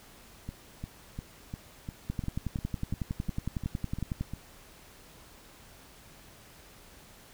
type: two click trains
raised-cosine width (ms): 5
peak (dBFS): -24 / -19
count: 12 / 24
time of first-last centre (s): 0.49-4.336 / 2.1-4.21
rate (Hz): 2.86 / 10.9
effects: pink hiss -54 dBFS RMS until 7.33 s